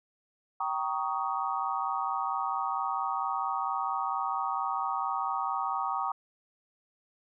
sine chord, Eb dominant seventh, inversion first, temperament just, 777.8 / 933.4 / 1120.1 / 1244.5 Hz, G5 / Bb5 / Db6 / Eb6, -14 / +2 / +18 / 0 cents, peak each -34 dBFS, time 0.6-6.12 s, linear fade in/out 5 ms, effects none

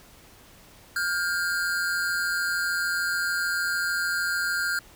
square tone pair together, 1415.6 / 1589 Hz, F6 / G6, +23 / +23 cents, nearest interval major second, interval 200 cents, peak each -28 dBFS, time 0.96-4.79 s, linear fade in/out 2 ms, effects pink hiss -52 dBFS RMS until 4.95 s

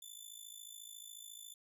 15% pulse tone with amplitude modulation, 3512 Hz, A7, 4 cents flat, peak -39 dBFS, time 0.02-1.54 s, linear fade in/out 5 ms, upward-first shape sine, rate 54.1 Hz, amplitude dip 80%, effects none

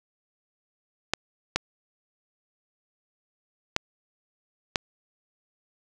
clicks, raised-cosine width 0.2 ms, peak -5 dBFS, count 4, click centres 1.136 / 1.56 / 3.764 / 4.758 s, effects none

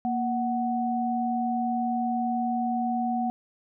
sine tone pair together, 235.1 / 743.6 Hz, A#3 / F#5, +15 / +8 cents, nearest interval octave + minor sixth, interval 1993 cents, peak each -27 dBFS, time 0.05-3.3 s, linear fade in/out 0 ms, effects none

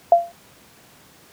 sine tone with exponential decay, 687 Hz, F5, 29 cents flat, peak -5 dBFS, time 0.12-0.32 s, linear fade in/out 2 ms, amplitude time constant 43 ms, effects pink hiss -50 dBFS RMS until 1.32 s + high-pass 100 Hz 12 dB/octave

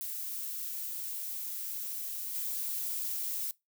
violet noise with level steps, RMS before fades -38 / -35 dBFS, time 0.01-3.51 s, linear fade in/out 0 ms, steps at 2.34 s, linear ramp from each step 10 ms, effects noise-tail reverb RT60 0.2 s tail -22 dB re dry

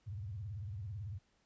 sine tone with vibrato, 100.2 Hz, G2, 38 cents sharp, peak -40 dBFS, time 0.06-1.19 s, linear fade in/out 20 ms, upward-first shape sine, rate 18 Hz, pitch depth 260 cents each way, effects pink hiss -75 dBFS RMS until 1.45 s + resampled to 16000 Hz

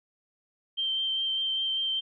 sine tone with vibrato, 3136 Hz, G7, in tune, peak -26 dBFS, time 0.77-2.01 s, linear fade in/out 20 ms, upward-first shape sine, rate 5 Hz, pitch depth 11 cents each way, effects none

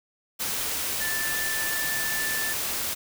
sine tone in noise, 1760 Hz, A6, in tune, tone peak -29 dBFS, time 1-2.54 s, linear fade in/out 20 ms, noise white, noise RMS -29 dBFS, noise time 0.39-2.95 s, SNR -3 dB, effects none

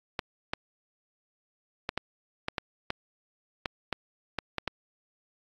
clicks, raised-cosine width 0.3 ms, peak -13 dBFS, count 12, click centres 0.192 / 0.535 / 1.891 / 1.976 / 2.484 / 2.582 / 2.904 / 3.658 / 3.927 / 4.387 / 4.583 / 4.677 s, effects AAC 48 kbps

